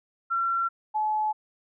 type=tone pair in turn; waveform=sine; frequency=1361 / 857.4 Hz; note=F6 / A5; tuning=-45 / -45 cents; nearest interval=minor sixth; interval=800 cents; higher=first; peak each=-23 dBFS; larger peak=neither; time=0.3-0.69 / 0.94-1.33 s; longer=neither; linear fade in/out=20 ms; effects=none